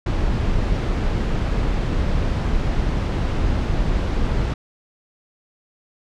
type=noise; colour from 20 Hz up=brown; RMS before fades=-20 dBFS; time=0.06-4.54 s; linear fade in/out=5 ms; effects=low-pass 5000 Hz 12 dB/octave